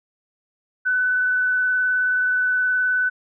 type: tone with vibrato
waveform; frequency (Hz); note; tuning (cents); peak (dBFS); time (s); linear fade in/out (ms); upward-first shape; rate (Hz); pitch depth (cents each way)
sine; 1500; F#6; +23; -17; 0.85-3.1; 20; sine; 19; 12
effects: none